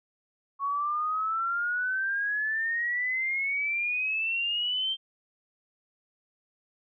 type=exponential sweep; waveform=sine; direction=up; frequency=1105 to 3162 Hz; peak=-26 dBFS; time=0.59-4.97 s; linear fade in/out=50 ms; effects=none